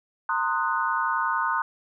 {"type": "chord", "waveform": "sine", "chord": "C half-diminished seventh", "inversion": "third", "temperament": "equal with one note detuned", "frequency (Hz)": [915.8, 1046.5, 1244.5, 1480], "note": ["Bb5", "C6", "Eb6", "Gb6"], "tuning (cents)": [-31, 0, 0, 0], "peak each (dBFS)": -28, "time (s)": [0.29, 1.62], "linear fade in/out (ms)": 2, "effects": []}